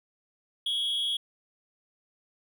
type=tone with amplitude modulation; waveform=triangle; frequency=3322 Hz; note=G#7; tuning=in tune; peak=-22 dBFS; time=0.66-1.17 s; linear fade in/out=5 ms; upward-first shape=sine; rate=255 Hz; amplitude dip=65%; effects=none